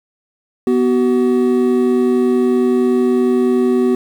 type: tone pair together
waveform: triangle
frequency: 246.9 / 377.6 Hz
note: B3 / F#4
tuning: 0 / +35 cents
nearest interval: perfect fifth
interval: 735 cents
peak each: -12 dBFS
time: 0.67-3.95 s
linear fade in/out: 2 ms
effects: 7-bit